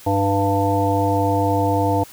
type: harmonic tone with a mistuned harmonic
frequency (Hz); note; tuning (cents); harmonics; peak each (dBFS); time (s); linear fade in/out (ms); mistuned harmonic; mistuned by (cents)
98.7; G2; +12; 1 / 3 / 5 / 7 / 9; -21 / -22 / -23 / -23 / -22; 0.06-2.04; 10; 3; +20
effects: white hiss -43 dBFS RMS until 2.12 s